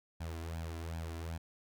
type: tone with flanger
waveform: sawtooth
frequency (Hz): 82.2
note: E2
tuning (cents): -4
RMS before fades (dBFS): -41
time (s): 0.2-1.38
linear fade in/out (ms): 10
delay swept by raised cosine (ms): 1.2 to 3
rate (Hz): 2.6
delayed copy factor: +0.7
effects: none